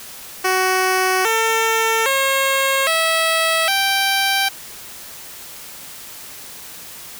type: tone with pitch steps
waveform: 10% pulse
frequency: 373.6 / 449.5 / 540.7 / 650.5 / 782.5 Hz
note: F#4 / A4 / C#5 / E5 / G5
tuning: +17 / +37 / -43 / -23 / -3 cents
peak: -7 dBFS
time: 0.44-4.49 s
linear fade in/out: 10 ms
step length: 810 ms
effects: white hiss -36 dBFS RMS until 7.19 s